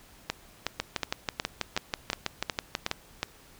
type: two click trains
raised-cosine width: 0.2 ms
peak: -10 / -10 dBFS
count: 14 / 9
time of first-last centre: 0.8-2.914 / 0.3-3.23 s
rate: 6.15 / 2.73 Hz
effects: pink hiss -55 dBFS RMS until 3.59 s